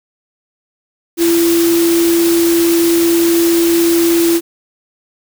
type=tone in noise; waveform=sine; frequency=337.6 Hz; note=E4; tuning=41 cents sharp; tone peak=-9 dBFS; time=1.17-4.41 s; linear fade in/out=50 ms; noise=white; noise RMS=-20 dBFS; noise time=1.17-4.41 s; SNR=+8 dB; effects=none